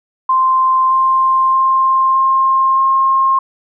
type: tone with pitch steps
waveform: sine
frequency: 1044 / 1050 / 1056.1 / 1062.2 / 1068.4 Hz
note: C6 / C6 / C6 / C6 / C6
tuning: -4 / +6 / +16 / +26 / +36 cents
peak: -9 dBFS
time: 0.29-3.39 s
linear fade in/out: 5 ms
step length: 620 ms
effects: none